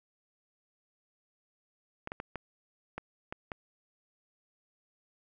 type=clicks; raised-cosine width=0.5 ms; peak=-22 dBFS; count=7; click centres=2.074 / 2.119 / 2.201 / 2.357 / 2.98 / 3.325 / 3.518 s; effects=none